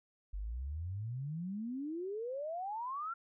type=exponential sweep; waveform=sine; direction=up; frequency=46.25 to 1396.9 Hz; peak=-37 dBFS; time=0.33-3.14 s; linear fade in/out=10 ms; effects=none